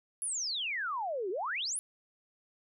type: exponential two-way sweep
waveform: sine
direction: down then up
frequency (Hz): 11090 to 350 to 11090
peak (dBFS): -32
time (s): 0.22-1.79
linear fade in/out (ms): 0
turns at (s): 1.3
effects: none